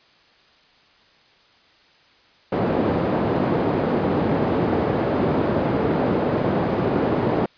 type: band-pass noise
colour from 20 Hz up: white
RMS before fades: -21 dBFS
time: 2.52-7.46 s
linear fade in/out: 5 ms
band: 120 to 480 Hz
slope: 12 dB/octave
effects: white hiss -55 dBFS RMS until 7.57 s + resampled to 11025 Hz